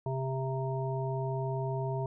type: harmonic tone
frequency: 132.6 Hz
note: C3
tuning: 23 cents sharp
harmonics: 1 / 3 / 5 / 7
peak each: -32 / -37 / -39 / -40 dBFS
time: 0.06-2.06 s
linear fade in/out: 2 ms
effects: none